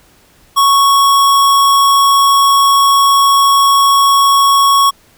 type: tone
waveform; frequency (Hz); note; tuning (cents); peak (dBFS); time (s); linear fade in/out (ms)
square; 1108.7; C#6; 0; -7; 0.56-4.91; 20
effects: pink hiss -48 dBFS RMS until 5.17 s